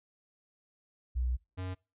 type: tone pair in turn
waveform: sine / square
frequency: 61.74 / 92.51 Hz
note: B1 / F#2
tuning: 0 / 0 cents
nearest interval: perfect fifth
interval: 700 cents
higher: second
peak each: -28 / -36 dBFS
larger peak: first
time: 1.15-1.37 / 1.57-1.75 s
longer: first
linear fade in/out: 20 ms
effects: noise-tail reverb RT60 0.3 s tail -25 dB re dry + resampled to 8000 Hz